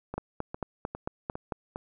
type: two click trains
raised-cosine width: 1 ms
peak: -21 / -17 dBFS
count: 5 / 7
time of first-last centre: 0.14-1.759 / 0.18-1.522 s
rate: 2.47 / 4.47 Hz
effects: none